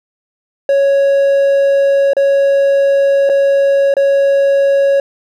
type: tone with dropouts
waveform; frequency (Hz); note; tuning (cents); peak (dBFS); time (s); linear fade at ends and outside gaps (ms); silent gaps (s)
triangle; 554.4; C#5; 0; -6; 0.69-5; 2; 2.134-2.167 / 3.292-3.297 / 3.94-3.967
effects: none